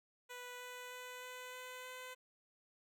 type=tone with pitch steps; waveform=10% pulse; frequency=493.9 / 496.8 / 499.6 / 502.5 / 505.4 / 508.4 Hz; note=B4 / B4 / B4 / B4 / B4 / C5; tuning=0 / +10 / +20 / +30 / +40 / -50 cents; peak=-39 dBFS; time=0.29-2.15 s; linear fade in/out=20 ms; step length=310 ms; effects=none